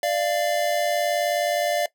square tone pair together, 591 / 690.3 Hz, D5 / F5, +11 / -20 cents, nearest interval minor third, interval 269 cents, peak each -24 / -25 dBFS, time 0.03-1.86 s, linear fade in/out 2 ms, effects noise-tail reverb RT60 0.1 s tail -18 dB re dry

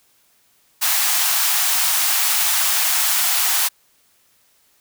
white high-pass noise, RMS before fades -18 dBFS, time 0.81-3.69 s, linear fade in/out 20 ms, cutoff 700 Hz, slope 48 dB/octave, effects white hiss -59 dBFS RMS until 4.8 s

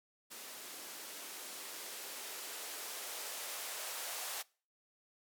violet noise with band-pass filter sweep, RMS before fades -45 dBFS, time 0.3-4.43 s, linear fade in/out 20 ms, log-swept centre 260 to 640 Hz, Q 1.3, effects noise-tail reverb RT60 0.4 s tail -24 dB re dry

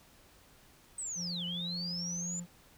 sine linear two-way sweep, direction down then up, 8330 to 2906 to 7180 Hz, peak -36 dBFS, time 0.98-2.4 s, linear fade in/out 5 ms, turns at 1.45 s
triangle tone, 174.61 Hz, F3, in tune, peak -37 dBFS, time 1.15-2.47 s, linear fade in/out 50 ms
effects pink hiss -61 dBFS RMS until 2.77 s

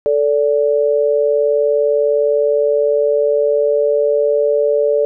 sine tone pair together, 440 / 579.8 Hz, A4 / D5, 0 / -22 cents, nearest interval perfect fourth, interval 478 cents, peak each -14 dBFS, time 0.06-5.05 s, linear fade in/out 0 ms, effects none

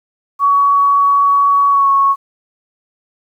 sine tone with pitch glide, 1126 to 1104.1 Hz, C#6 to C#6, +27 to -7 cents, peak -8 dBFS, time 0.39-2.16 s, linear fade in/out 50 ms, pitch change -34 cents, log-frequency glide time 1.69-1.89 s, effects 8-bit

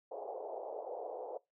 pink band-pass noise, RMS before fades -43 dBFS, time 0.11-1.38 s, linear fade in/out 10 ms, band 420 to 810 Hz, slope 48 dB/octave, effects noise-tail reverb RT60 0.2 s tail -22 dB re dry

